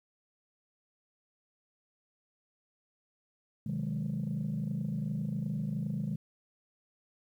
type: chord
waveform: sine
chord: Ab dominant seventh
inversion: first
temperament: equal with one note detuned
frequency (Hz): 127.9 / 155.56 / 185 / 207.7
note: C3 / Eb3 / Gb3 / Ab3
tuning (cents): -39 / 0 / 0 / 0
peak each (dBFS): -37 / -34 / -39 / -35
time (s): 3.66-6.16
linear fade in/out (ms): 5
effects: tanh soft clip ceiling -26 dBFS + 11-bit